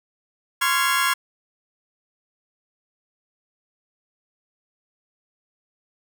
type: chord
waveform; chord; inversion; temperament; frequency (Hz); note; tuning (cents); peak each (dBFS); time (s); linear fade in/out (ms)
30% pulse; Db major seventh; third; just; 1039.4 / 1108.7 / 1385.9 / 1663.1; C6 / Db6 / F6 / Ab6; -12 / 0 / -14 / +2; -21 / -24 / -22 / -21; 0.61-1.14; 10
effects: none